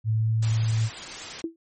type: tone with pitch glide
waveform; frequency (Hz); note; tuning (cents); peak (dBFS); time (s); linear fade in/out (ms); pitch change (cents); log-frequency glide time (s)
sine; 110 to 111.47; A2 to A2; 0 to +23; -20; 0.04-0.9; 50; +23; 0.14-0.31
type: noise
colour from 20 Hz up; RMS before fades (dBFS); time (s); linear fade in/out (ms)
white; -36; 0.42-1.42; 10
type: tone with exponential decay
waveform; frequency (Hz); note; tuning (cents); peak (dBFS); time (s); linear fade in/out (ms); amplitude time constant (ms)
sine; 329.6; E4; 0; -22; 1.44-1.56; 2; 26
effects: MP3 32 kbps